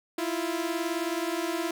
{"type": "beating tone pair", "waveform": "sawtooth", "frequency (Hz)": [326.6, 345.6], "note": ["E4", "F4"], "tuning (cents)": [-16, -18], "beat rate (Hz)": 19, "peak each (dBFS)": -27, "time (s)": [0.18, 1.71], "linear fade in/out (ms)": 5, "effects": []}